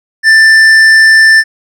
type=tone with hard clipping; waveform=triangle; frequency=1774 Hz; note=A6; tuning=14 cents sharp; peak=-3 dBFS; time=0.23-1.44 s; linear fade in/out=50 ms; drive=11 dB; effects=none